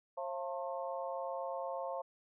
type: harmonic tone with a mistuned harmonic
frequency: 178.8 Hz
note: F3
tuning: 41 cents sharp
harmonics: 3 / 4 / 5 / 6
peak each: -40 / -42 / -44 / -46 dBFS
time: 0.17-2.02 s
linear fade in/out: 10 ms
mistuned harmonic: 4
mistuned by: -76 cents
effects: none